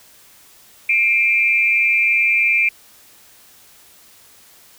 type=tone with amplitude modulation; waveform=sine; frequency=2367 Hz; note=D7; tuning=13 cents sharp; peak=-9 dBFS; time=0.89-2.69 s; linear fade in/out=5 ms; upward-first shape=sine; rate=223 Hz; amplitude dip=80%; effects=white hiss -48 dBFS RMS until 4.78 s